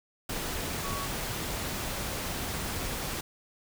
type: tone in noise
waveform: sine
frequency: 1121 Hz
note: C#6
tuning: 19 cents sharp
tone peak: -37 dBFS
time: 0.84-1.06 s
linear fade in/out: 5 ms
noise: pink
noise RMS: -34 dBFS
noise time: 0.29-3.21 s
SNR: -6 dB
effects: none